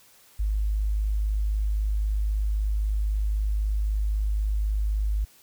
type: tone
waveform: sine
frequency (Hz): 51.91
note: G#1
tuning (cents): 0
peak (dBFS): -22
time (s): 0.39-5.25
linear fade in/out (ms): 10
effects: white hiss -56 dBFS RMS until 5.42 s